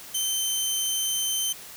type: tone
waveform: 15% pulse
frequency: 3093 Hz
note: G7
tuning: 24 cents flat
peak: -17 dBFS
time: 0.14-1.53 s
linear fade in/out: 10 ms
effects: white hiss -43 dBFS RMS until 1.76 s

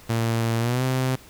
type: tone with pitch glide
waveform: sawtooth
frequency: 114.8 to 129.61 Hz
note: A#2 to C3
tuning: -26 to -16 cents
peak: -17 dBFS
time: 0.09-1.16 s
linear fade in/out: 10 ms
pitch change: +210 cents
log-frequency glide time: 0.59-0.83 s
effects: pink hiss -48 dBFS RMS until 1.29 s

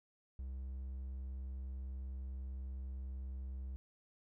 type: tone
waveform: triangle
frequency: 65.41 Hz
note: C2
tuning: in tune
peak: -39 dBFS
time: 0.39-3.76 s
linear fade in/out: 0 ms
effects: none

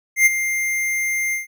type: tone with ADSR envelope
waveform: square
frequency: 2100 Hz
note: C7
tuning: 6 cents sharp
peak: -9 dBFS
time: 0.16-1.47 s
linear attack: 100 ms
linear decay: 23 ms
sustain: -11 dB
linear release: 140 ms
effects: none

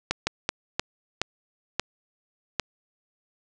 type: slowing click train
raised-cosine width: 0.2 ms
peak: -6 dBFS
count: 7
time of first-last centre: 0.11-2.597 s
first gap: 160 ms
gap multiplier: 1.38
effects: resampled to 24000 Hz + 7-bit

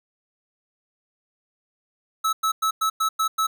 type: tone bursts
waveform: square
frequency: 1300 Hz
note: E6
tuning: 24 cents flat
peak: -20 dBFS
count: 7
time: 2.24-3.47 s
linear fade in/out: 10 ms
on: 90 ms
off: 100 ms
effects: none

